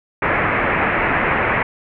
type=low-pass noise; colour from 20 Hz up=white; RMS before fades=-18 dBFS; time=0.22-1.63 s; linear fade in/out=5 ms; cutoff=2300 Hz; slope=48 dB/octave; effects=none